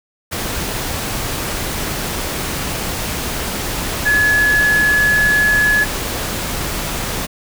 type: tone in noise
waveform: sine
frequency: 1700 Hz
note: G#6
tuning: 40 cents sharp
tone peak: -11 dBFS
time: 4.05-5.85 s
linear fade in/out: 20 ms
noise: pink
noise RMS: -22 dBFS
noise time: 0.31-7.27 s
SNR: +8 dB
effects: none